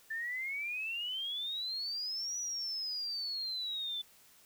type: exponential two-way sweep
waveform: sine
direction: up then down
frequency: 1760 to 5900 to 3488 Hz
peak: -35 dBFS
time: 0.1-4.02 s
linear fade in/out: 10 ms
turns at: 2.38 s
effects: white hiss -62 dBFS RMS until 4.45 s